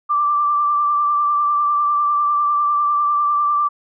sine tone with vibrato, 1174.7 Hz, D6, in tune, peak -14 dBFS, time 0.09-3.69 s, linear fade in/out 20 ms, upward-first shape triangle, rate 10 Hz, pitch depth 27 cents each way, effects none

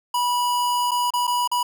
square tone with dropouts, 977 Hz, B5, 19 cents flat, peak -20 dBFS, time 0.14-1.63 s, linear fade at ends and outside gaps 5 ms, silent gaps 0.91-0.915 / 1.105-1.136 / 1.27-1.276 / 1.476-1.515 s, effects none

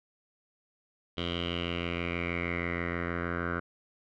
10% pulse tone with low-pass filter sweep, 86.3 Hz, F2, 20 cents flat, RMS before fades -33 dBFS, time 1.17-3.6 s, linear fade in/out 10 ms, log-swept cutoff 3300 to 1500 Hz, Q 6.5, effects none

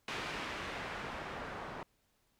white noise with low-pass filter sweep, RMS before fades -42 dBFS, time 0.08-1.83 s, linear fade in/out 2 ms, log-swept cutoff 2700 to 1100 Hz, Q 0.85, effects pink hiss -75 dBFS RMS until 2.39 s

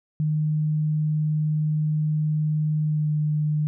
sine tone with pitch glide, 153.2 to 151.35 Hz, D#3 to D#3, -27 to -48 cents, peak -20 dBFS, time 0.2-3.67 s, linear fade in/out 0 ms, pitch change -21 cents, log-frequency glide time 2.83-3.1 s, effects none

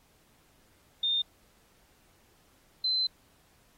sine tone pair in turn, 3633 / 4069 Hz, A#7 / C8, -45 / -49 cents, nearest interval major second, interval 196 cents, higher second, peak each -25 dBFS, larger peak neither, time 1.03-1.22 / 2.84-3.07 s, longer second, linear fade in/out 5 ms, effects pink hiss -65 dBFS RMS until 3.77 s + AAC 48 kbps

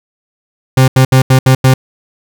40% pulse tone bursts at uneven times, 130.81 Hz, C3, in tune, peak -3 dBFS, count 6, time 0.77-0.88 / 0.96-1.05 / 1.12-1.22 / 1.3-1.39 / 1.46-1.55 / 1.64-1.74 s, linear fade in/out 5 ms, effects none

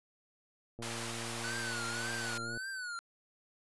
click train, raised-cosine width 2 ms, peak -33 dBFS, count 208, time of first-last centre 0.79-2.574 s, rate 116 Hz
pink high-pass noise, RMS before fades -41 dBFS, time 0.82-2.38 s, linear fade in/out 5 ms, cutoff 700 Hz, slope 24 dB/octave
square tone with vibrato, 1480 Hz, F#6, in tune, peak -39 dBFS, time 1.44-2.99 s, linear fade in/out 0 ms, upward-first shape triangle, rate 1.8 Hz, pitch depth 130 cents each way
effects resampled to 24000 Hz

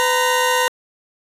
20% pulse tone pair together, 504 / 931.8 Hz, B4 / A#5, +35 / -1 cents, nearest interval major seventh, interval 1064 cents, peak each -13 dBFS, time 0-0.68 s, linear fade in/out 0 ms, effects resampled to 32000 Hz

